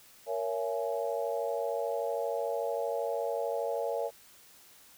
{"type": "chord", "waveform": "sine", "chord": "A# half-diminished seventh", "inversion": "none", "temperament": "just", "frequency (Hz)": [466.2, 559.4, 671.3, 839.1], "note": ["A#4", "C#5", "E5", "G#5"], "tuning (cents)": [0, 16, 31, 18], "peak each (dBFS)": [-34, -34, -36, -39], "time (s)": [0.26, 4.11], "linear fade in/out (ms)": 50, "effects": ["white hiss -57 dBFS RMS until 4.97 s"]}